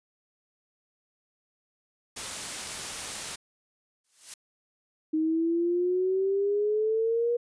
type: noise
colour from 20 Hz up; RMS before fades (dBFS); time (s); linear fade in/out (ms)
white; -35; 2.16-3.36; 10
type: noise with exponential growth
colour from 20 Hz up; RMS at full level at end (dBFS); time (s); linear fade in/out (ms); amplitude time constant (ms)
blue; -34; 4.04-4.34; 5; 65
type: exponential sweep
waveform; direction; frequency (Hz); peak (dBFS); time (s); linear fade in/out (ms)
sine; up; 311.1 to 480.8; -23; 5.13-7.37; 10
effects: resampled to 22050 Hz